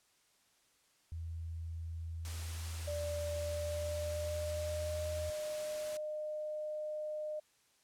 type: tone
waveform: sine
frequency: 82.41 Hz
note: E2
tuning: in tune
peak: -39 dBFS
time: 1.12-5.3 s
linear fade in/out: 0 ms
type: noise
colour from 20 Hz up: white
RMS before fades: -47 dBFS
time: 2.25-5.97 s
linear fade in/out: 0 ms
type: tone with pitch glide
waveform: sine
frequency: 587.3 to 609.4 Hz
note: D5 to D#5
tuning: 0 to -36 cents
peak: -37 dBFS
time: 2.87-7.4 s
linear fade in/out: 10 ms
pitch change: +64 cents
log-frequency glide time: 3.38-5.06 s
effects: white hiss -71 dBFS RMS until 7.83 s + low-pass 10000 Hz 12 dB/octave